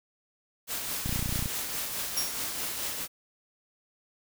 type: noise with tremolo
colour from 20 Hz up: white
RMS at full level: -32 dBFS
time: 0.67-3.08 s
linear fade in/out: 50 ms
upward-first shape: triangle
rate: 4.7 Hz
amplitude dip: 40%
type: click train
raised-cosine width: 5 ms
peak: -20 dBFS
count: 13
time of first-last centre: 1.06-1.459 s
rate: 30.1 Hz
type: tone with exponential decay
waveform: sawtooth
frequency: 5588 Hz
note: F8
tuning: in tune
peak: -22 dBFS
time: 2.17-2.45 s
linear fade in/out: 5 ms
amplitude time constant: 59 ms
effects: none